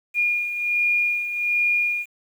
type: beating tone pair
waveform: sine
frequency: 2425 / 2426.3 Hz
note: D#7 / D#7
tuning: -45 / -44 cents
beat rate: 1.3 Hz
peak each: -27 / -20 dBFS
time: 0.14-2.06 s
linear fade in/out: 50 ms
effects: 8-bit